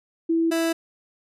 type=tone pair in turn; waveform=sine / 30% pulse; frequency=329.6 / 329.6 Hz; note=E4 / E4; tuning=0 / 0 cents; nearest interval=unison; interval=0 cents; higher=neither; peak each=-18 dBFS; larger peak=neither; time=0.29-0.51 / 0.51-0.73 s; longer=neither; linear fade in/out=10 ms; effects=resampled to 32000 Hz